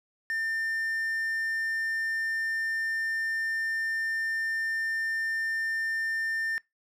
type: tone with quantisation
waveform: triangle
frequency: 1800 Hz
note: A6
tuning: 39 cents sharp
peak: -26 dBFS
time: 0.3-6.58 s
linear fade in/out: 0 ms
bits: 9
effects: noise-tail reverb RT60 0.2 s tail -24 dB re dry